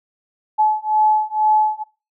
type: beating tone pair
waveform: sine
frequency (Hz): 857 / 859.1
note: A5 / A5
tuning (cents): -46 / -42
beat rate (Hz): 2.1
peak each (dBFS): -17 / -17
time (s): 0.58-1.84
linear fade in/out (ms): 20
effects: noise-tail reverb RT60 0.3 s tail -21 dB re dry